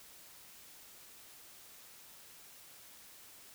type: silence
effects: white hiss -56 dBFS RMS until 3.54 s